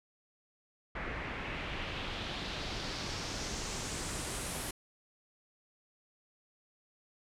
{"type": "noise with low-pass filter sweep", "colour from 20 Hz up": "pink", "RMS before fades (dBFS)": -39, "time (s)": [0.95, 4.71], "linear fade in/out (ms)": 5, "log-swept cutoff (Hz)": [1900, 11000], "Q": 2.1, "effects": []}